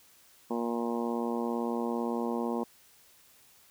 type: harmonic tone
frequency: 117.8 Hz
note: A#2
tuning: 19 cents sharp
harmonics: 2 / 3 / 4 / 5 / 6 / 7 / 8 / 9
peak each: -32 / -36 / -36 / -42 / -43 / -41 / -41 / -44 dBFS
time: 0.5-2.64 s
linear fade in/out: 10 ms
effects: white hiss -60 dBFS RMS until 3.7 s